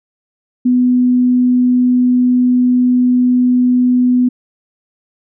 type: tone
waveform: sine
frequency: 249 Hz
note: B3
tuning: 14 cents sharp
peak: -8 dBFS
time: 0.65-4.29 s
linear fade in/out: 10 ms
effects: none